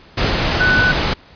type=tone in noise; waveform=sine; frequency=1493 Hz; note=F#6; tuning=15 cents sharp; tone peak=-12 dBFS; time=0.6-0.92 s; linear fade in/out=10 ms; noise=pink; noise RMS=-17 dBFS; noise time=0.17-1.14 s; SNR=+2 dB; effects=pink hiss -45 dBFS RMS until 1.35 s + resampled to 11025 Hz